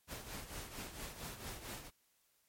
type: noise with tremolo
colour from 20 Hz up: pink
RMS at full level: -44 dBFS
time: 0.07-1.91 s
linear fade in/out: 50 ms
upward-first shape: triangle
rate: 4.4 Hz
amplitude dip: 70%
effects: white hiss -75 dBFS RMS until 2.48 s + MP3 64 kbps